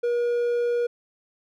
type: tone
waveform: triangle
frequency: 478.6 Hz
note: A#4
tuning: 46 cents sharp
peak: -19 dBFS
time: 0.03-0.87 s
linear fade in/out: 10 ms
effects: none